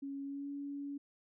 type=tone with pitch glide; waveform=sine; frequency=277.2 to 283 Hz; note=C#4 to C#4; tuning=0 to +36 cents; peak=-39 dBFS; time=0.02-0.98 s; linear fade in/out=10 ms; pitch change=+36 cents; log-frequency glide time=0.23-0.49 s; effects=none